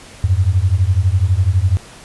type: beating tone pair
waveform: sine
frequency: 87.31 / 99.31 Hz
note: F2 / G2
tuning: 0 / +23 cents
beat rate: 12 Hz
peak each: -14 dBFS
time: 0.24-1.77 s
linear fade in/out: 0 ms
effects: pink hiss -39 dBFS RMS until 2.04 s + resampled to 24000 Hz